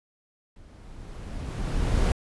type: noise with level ramp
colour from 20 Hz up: brown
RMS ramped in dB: -50 to -20 dBFS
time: 0.56-2.12 s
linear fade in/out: 2 ms
effects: resampled to 24000 Hz